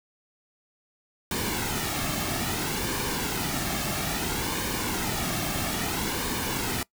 pink noise with flanger, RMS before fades -29 dBFS, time 1.31-6.83 s, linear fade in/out 2 ms, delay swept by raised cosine 1.5 to 2.07 ms, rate 0.6 Hz, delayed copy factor -0.55, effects noise-tail reverb RT60 0.1 s tail -22 dB re dry

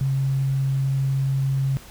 sine tone, 135.3 Hz, C#3, 42 cents flat, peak -19 dBFS, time 0.01-1.77 s, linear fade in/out 0 ms, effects added 50 Hz sine -44 dBFS peak until 1.9 s + pink hiss -45 dBFS RMS until 1.9 s

